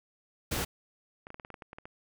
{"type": "noise", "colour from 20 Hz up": "pink", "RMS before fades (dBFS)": -32, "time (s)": [0.51, 0.65], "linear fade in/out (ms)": 10}
{"type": "clicks", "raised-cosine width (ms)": 0.5, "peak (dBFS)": -29, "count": 11, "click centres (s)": [1.269, 1.304, 1.344, 1.398, 1.449, 1.503, 1.542, 1.622, 1.731, 1.785, 1.855]}
{"effects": []}